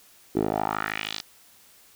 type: tone with band-pass filter sweep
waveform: 10% pulse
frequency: 52.9 Hz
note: G#1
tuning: 33 cents sharp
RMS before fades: -28 dBFS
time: 0.35-1.21 s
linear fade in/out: 10 ms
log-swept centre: 350 to 4700 Hz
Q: 2.8
effects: white hiss -55 dBFS RMS until 1.95 s